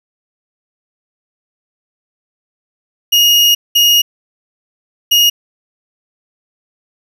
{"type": "tone bursts at uneven times", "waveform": "35% pulse", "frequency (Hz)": 2867, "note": "F7", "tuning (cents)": 45, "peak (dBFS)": -5, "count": 3, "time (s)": [[3.12, 3.55], [3.75, 4.02], [5.11, 5.3]], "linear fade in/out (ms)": 10, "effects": []}